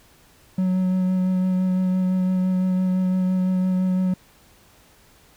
triangle tone with vibrato, 185 Hz, F#3, in tune, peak -16 dBFS, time 0.58-4.14 s, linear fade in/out 5 ms, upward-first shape sine, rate 5.9 Hz, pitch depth 13 cents each way, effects pink hiss -54 dBFS RMS until 5.36 s

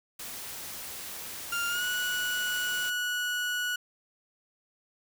white noise, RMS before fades -40 dBFS, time 0.19-2.9 s, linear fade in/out 5 ms
30% pulse tone with pitch glide, 1396.9 to 1467.2 Hz, F6 to F#6, 0 to -15 cents, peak -26 dBFS, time 1.52-3.76 s, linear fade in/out 5 ms, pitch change +85 cents, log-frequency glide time 1.68-1.84 s
effects none

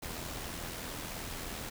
pink noise with amplitude modulation, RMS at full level -39 dBFS, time 0.02-1.7 s, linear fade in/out 10 ms, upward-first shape sine, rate 83 Hz, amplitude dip 40%, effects none

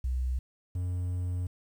sine / triangle tone pair in turn, 63.4 / 89.66 Hz, B1 / F2, +46 / +46 cents, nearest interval tritone, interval 600 cents, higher second, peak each -27 dBFS, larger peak neither, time 0.04-0.39 / 0.75-1.47 s, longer second, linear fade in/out 5 ms, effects 10-bit

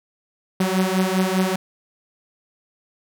sawtooth beating tone pair, 185 / 190 Hz, F#3 / F#3, 0 / +46 cents, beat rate 5 Hz, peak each -17 dBFS, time 0.6-1.56 s, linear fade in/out 5 ms, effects none

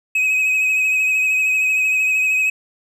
triangle tone with vibrato, 2538 Hz, D#7, 34 cents sharp, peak -13 dBFS, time 0.15-2.5 s, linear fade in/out 5 ms, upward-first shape sine, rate 13 Hz, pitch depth 25 cents each way, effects none

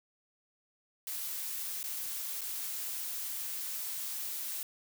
blue noise with dropouts, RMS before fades -38 dBFS, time 1.07-4.63 s, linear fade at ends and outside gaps 2 ms, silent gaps 1.831-1.839 / 2.41-2.415 s, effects none

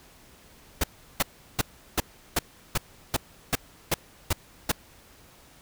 pink noise bursts, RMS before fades -23 dBFS, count 11, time 0.81-4.718 s, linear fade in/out 5 ms, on 28 ms, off 360 ms, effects pink hiss -54 dBFS RMS until 5.61 s

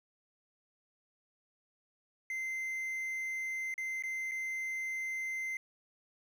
triangle tone with dropouts, 2076 Hz, C7, 14 cents flat, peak -33 dBFS, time 2.3-5.57 s, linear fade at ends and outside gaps 2 ms, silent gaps 3.741-3.779 / 4.024-4.036 / 4.313-4.317 s, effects 11-bit

